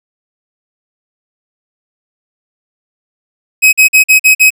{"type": "tone bursts", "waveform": "45% pulse", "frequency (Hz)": 2539, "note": "D#7", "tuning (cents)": 34, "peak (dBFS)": -3, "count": 6, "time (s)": [3.62, 4.505], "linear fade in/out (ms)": 20, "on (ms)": 110, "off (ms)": 45, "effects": []}